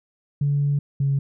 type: tone pair in turn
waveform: sine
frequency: 143.1 / 138.71 Hz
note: D3 / C#3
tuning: -45 / +1 cents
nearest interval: minor second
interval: 54 cents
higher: first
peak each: -17 dBFS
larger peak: neither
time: 0.41-0.79 / 1-1.19 s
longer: first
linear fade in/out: 5 ms
effects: tanh soft clip ceiling -13 dBFS